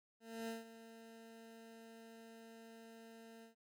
20% pulse tone with ADSR envelope, 226.8 Hz, A#3, 47 cents flat, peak -36 dBFS, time 0.2-3.55 s, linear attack 280 ms, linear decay 160 ms, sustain -14 dB, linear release 120 ms, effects MP3 96 kbps

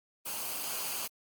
white noise with comb filter, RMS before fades -36 dBFS, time 0.25-1.08 s, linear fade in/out 20 ms, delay 0.54 ms, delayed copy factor -0.55, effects Opus 24 kbps

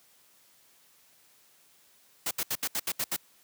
white noise bursts, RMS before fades -30 dBFS, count 8, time 2.26-3.164 s, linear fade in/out 5 ms, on 50 ms, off 72 ms, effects white hiss -62 dBFS RMS until 3.43 s + high-pass 100 Hz 12 dB/octave

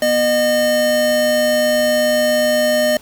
square tone pair together, 242.5 / 610 Hz, B3 / D#5, -31 / -34 cents, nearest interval octave + major third, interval 1597 cents, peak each -23 / -14 dBFS, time 0.02-2.97 s, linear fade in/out 2 ms, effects pink hiss -44 dBFS RMS until 3.01 s

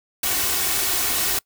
white noise with comb filter, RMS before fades -22 dBFS, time 0.23-1.39 s, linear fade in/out 5 ms, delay 2.7 ms, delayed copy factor +0.5, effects noise-tail reverb RT60 0.1 s tail -24 dB re dry

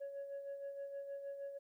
sine tone with tremolo, 558 Hz, C#5, 11 cents sharp, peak -39 dBFS, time 0-1.59 s, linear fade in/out 20 ms, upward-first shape sine, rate 6.4 Hz, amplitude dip 55%, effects tanh soft clip ceiling -40 dBFS + 13-bit

